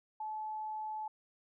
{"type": "tone", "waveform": "sine", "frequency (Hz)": 863, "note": "A5", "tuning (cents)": -34, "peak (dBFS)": -37, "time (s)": [0.2, 1.08], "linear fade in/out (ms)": 5, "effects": []}